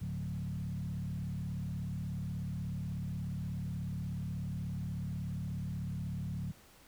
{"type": "tone with frequency modulation", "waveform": "sine", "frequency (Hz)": 135.3, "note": "C#3", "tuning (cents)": -42, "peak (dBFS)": -35, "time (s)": [0.01, 6.52], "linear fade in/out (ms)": 10, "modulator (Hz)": 36.5, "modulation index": 1.5, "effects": ["pink hiss -60 dBFS RMS until 6.87 s"]}